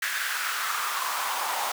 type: noise with high-pass filter sweep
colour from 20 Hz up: pink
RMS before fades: -29 dBFS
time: 0.02-1.72 s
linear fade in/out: 5 ms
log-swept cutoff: 1700 to 820 Hz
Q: 3.4
effects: none